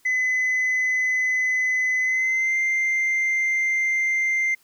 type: tone with pitch glide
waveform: sine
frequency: 2020 to 2091 Hz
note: B6 to C7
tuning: +39 to -2 cents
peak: -17 dBFS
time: 0.05-4.55 s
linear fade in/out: 10 ms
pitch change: +59 cents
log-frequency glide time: 1.99-2.57 s
effects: tanh soft clip ceiling -18 dBFS + white hiss -60 dBFS RMS until 4.63 s